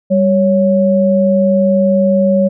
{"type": "tone pair together", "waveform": "sine", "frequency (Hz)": [196.58, 556], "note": ["G3", "C#5"], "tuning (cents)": [5, 5], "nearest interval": "octave + tritone", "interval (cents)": 1800, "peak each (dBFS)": -11, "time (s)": [0.1, 2.49], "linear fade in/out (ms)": 20, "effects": []}